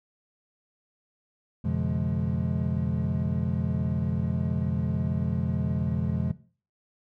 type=tone cluster; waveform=triangle; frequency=87.4 / 126.4 / 144.8 / 173.3 / 211.2 Hz; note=F2 / B2 / D3 / F3 / G#3; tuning=+2 / +41 / -24 / -13 / +29 cents; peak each=-29 dBFS; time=1.64-6.32 s; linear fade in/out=10 ms; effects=noise-tail reverb RT60 0.4 s tail -17 dB re dry